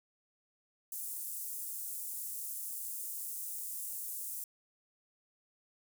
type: high-pass noise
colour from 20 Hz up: pink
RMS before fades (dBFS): -41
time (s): 0.92-4.44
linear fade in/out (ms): 2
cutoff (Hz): 8700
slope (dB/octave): 24
effects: none